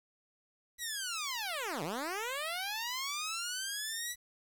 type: linear two-way sweep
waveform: 10% pulse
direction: down then up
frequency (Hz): 1976 to 138.59 to 1976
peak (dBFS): -27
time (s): 0.78-4.16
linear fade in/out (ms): 50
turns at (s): 1.83
effects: 10-bit